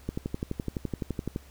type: click train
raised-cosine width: 3 ms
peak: -17 dBFS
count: 16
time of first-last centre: 0.09-1.361 s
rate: 11.8 Hz
effects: added 68 Hz sine -51 dBFS peak until 1.5 s + pink hiss -56 dBFS RMS until 1.5 s